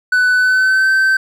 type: tone with pitch glide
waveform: triangle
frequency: 1495 to 1547.7 Hz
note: F#6 to G6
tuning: +17 to -23 cents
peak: -8 dBFS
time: 0.12-1.17 s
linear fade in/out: 5 ms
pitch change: +60 cents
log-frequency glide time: 0.35-0.9 s
effects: none